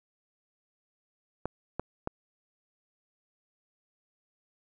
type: clicks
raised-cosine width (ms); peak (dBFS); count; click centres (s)
1; -17; 3; 1.456 / 1.796 / 2.074
effects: none